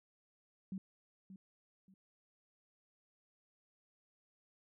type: tone with echo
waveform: sine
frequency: 190.7 Hz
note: G3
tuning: 47 cents flat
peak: -39 dBFS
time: 0.72-0.78 s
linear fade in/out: 2 ms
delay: 580 ms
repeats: 2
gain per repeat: -11 dB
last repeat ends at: 1.94 s
effects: none